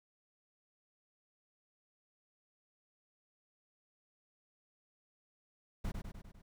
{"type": "noise with echo", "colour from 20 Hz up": "brown", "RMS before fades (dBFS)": -37, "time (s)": [5.84, 5.92], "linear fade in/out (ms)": 10, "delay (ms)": 100, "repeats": 5, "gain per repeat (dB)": -4, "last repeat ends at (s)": 6.42, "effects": []}